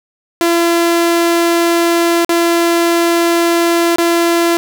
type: tone with dropouts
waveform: sawtooth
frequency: 339.5 Hz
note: F4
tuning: 49 cents flat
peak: -6 dBFS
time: 0.41-4.57 s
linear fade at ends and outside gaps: 0 ms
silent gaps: 2.247-2.293 / 3.96-3.984 s
effects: none